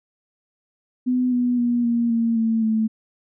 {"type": "tone with pitch steps", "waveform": "sine", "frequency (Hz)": [251.1, 245.6, 240.3, 235.1, 230, 225, 220.1], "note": ["B3", "B3", "B3", "A#3", "A#3", "A3", "A3"], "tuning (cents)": [29, -9, -47, 15, -23, 39, 1], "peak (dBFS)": -17, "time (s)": [1.06, 2.88], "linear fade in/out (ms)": 20, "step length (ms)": 260, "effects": []}